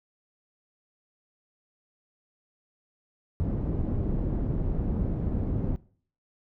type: low-pass noise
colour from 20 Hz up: pink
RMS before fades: -28 dBFS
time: 3.4-5.76 s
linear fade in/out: 0 ms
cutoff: 290 Hz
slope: 12 dB/octave
effects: noise-tail reverb RT60 0.5 s tail -20 dB re dry